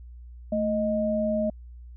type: tone pair together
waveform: sine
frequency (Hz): 220 / 622.3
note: A3 / D#5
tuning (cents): 0 / 0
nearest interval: octave + tritone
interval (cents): 1800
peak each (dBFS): -26 / -25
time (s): 0.52-1.5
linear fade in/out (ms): 5
effects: added 60 Hz sine -41 dBFS peak until 1.96 s